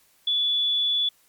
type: tone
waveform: sine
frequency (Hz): 3439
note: A7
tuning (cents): -40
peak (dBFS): -20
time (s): 0.27-1.09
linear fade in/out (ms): 5
effects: white hiss -61 dBFS RMS until 1.28 s + MP3 96 kbps